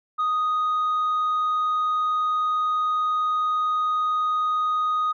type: tone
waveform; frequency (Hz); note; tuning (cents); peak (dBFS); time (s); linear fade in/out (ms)
sine; 1244.5; D#6; 0; -18; 0.18-5.13; 20
effects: tanh soft clip ceiling -19 dBFS